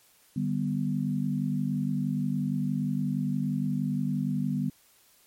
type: chord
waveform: sine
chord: G major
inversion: second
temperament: equal with one note detuned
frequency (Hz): 149.74 / 196 / 246.9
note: D3 / G3 / B3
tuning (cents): +34 / 0 / 0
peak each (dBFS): -30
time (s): 0.36-4.7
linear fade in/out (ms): 5
effects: white hiss -61 dBFS RMS until 5.26 s + MP3 64 kbps